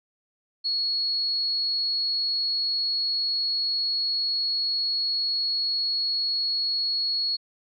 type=tone; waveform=sine; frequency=4343 Hz; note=C#8; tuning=36 cents flat; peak=-23 dBFS; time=0.64-7.37 s; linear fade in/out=20 ms; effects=none